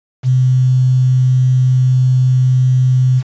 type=tone with quantisation; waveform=sine; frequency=128.2 Hz; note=C3; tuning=35 cents flat; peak=-8 dBFS; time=0.23-3.23 s; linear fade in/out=50 ms; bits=6; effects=resampled to 16000 Hz